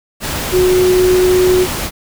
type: tone in noise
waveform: sine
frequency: 366.5 Hz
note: F#4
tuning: 16 cents flat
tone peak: -8 dBFS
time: 0.51-1.67 s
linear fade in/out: 50 ms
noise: pink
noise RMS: -20 dBFS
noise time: 0.2-1.91 s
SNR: +9 dB
effects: none